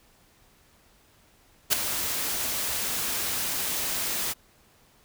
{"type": "noise with ADSR envelope", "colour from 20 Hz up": "white", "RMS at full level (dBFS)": -19, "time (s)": [1.7, 4.34], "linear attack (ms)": 27, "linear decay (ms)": 11, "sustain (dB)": -10, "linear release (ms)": 27, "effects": ["pink hiss -60 dBFS RMS until 5.04 s"]}